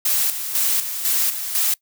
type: noise with tremolo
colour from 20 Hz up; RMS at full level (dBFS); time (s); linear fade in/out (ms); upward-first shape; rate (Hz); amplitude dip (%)
blue; -19; 0.05-1.74; 5; square; 2; 60
effects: noise-tail reverb RT60 0.1 s tail -23 dB re dry